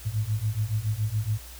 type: beating tone pair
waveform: sine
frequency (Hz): 103.83 / 110.93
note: G#2 / A2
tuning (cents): 0 / +15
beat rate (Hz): 7.1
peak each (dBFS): -28 / -27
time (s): 0.05-1.39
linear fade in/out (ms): 20
effects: added 60 Hz sine -43 dBFS peak until 1.59 s + white hiss -46 dBFS RMS until 1.59 s